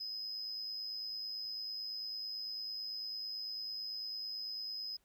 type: tone with amplitude modulation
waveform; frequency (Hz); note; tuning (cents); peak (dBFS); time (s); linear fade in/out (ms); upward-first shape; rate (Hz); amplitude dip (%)
triangle; 5060; D#8; +28; -34; 0-4.97; 10; sine; 109; 60
effects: tanh soft clip ceiling -35 dBFS + pink hiss -75 dBFS RMS until 5.04 s